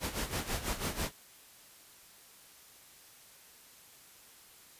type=noise with tremolo; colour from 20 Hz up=pink; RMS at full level=-33 dBFS; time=0-1.12 s; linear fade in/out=50 ms; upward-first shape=sine; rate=6.1 Hz; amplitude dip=75%; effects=white hiss -57 dBFS RMS until 4.79 s + resampled to 32000 Hz